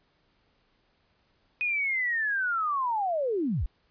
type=linear sweep; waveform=sine; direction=down; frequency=2499 to 32.7 Hz; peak=-25 dBFS; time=1.61-3.66 s; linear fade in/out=0 ms; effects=pink hiss -69 dBFS RMS until 3.9 s + resampled to 11025 Hz